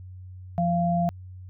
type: tone pair together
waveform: sine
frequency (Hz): 172.34 / 690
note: F3 / F5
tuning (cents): -23 / -21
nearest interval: 2 octaves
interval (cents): 2402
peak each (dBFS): -23 / -24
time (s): 0.58-1.09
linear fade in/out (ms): 0
effects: added 92 Hz sine -39 dBFS peak until 1.49 s